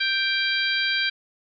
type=harmonic tone with a mistuned harmonic; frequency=784 Hz; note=G5; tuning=in tune; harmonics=2 / 3 / 4 / 5 / 6; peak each=-25 / -27 / -28 / -29 / -30 dBFS; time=0-1.1 s; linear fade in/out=10 ms; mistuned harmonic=4; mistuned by=+39 cents; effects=none